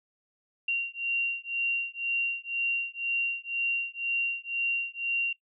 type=beating tone pair; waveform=sine; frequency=2760 / 2762 Hz; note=F7 / F7; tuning=-21 / -20 cents; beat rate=2 Hz; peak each=-30 dBFS; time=0.68-5.33 s; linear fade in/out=5 ms; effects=noise-tail reverb RT60 0.1 s tail -19 dB re dry